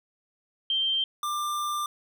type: tone pair in turn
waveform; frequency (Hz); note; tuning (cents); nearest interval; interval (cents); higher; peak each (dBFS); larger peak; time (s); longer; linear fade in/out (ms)
sine / square; 3146 / 1189.4; G7 / D6; +6 / +22; octave + perfect fourth; 1684; first; -23 / -28; first; 0.7-1.04 / 1.23-1.86; second; 2
effects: none